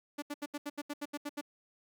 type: tone bursts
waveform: sawtooth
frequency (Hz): 291.3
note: D4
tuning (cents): -14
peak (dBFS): -32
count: 11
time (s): 0.18-1.413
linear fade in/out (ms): 10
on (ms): 43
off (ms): 76
effects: 12-bit